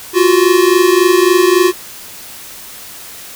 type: tone pair together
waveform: square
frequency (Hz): 349.2 / 372.8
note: F4 / F#4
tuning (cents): 0 / +13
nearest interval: minor second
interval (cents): 113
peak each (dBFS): -11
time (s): 0.13-1.73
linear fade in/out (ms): 50
effects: white hiss -32 dBFS RMS until 3.35 s